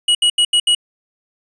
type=tone bursts at uneven times; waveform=square; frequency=2911 Hz; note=F#7; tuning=29 cents flat; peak=-11 dBFS; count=5; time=0.08-0.15 / 0.22-0.3 / 0.38-0.45 / 0.53-0.6 / 0.67-0.75 s; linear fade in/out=5 ms; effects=resampled to 22050 Hz